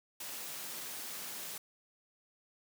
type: high-pass noise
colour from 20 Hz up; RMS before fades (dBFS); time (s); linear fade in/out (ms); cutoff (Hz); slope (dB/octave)
white; -43; 0.2-1.58; 5; 130; 24
effects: none